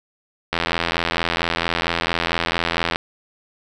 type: click train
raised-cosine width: 0.3 ms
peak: -3 dBFS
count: 206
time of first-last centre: 0.53-2.959 s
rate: 84.4 Hz
effects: none